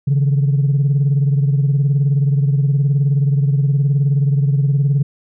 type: beating tone pair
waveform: sine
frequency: 138.59 / 157.59 Hz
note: C#3 / D#3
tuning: 0 / +22 cents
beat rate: 19 Hz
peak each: -11 / -19 dBFS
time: 0.07-5.03 s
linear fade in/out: 10 ms
effects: tanh soft clip ceiling -8 dBFS